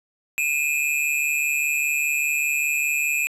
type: tone pair together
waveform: square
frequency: 2446 / 2591 Hz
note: D#7 / E7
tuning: -30 / -30 cents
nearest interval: minor second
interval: 100 cents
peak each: -24 dBFS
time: 0.38-3.27 s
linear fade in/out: 0 ms
effects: resampled to 32000 Hz + 9-bit